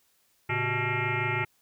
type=tone with frequency modulation; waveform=sine; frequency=1121 Hz; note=C#6; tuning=19 cents sharp; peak=-25 dBFS; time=0.49-1.45 s; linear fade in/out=10 ms; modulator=252 Hz; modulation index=5.3; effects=white hiss -68 dBFS RMS until 1.61 s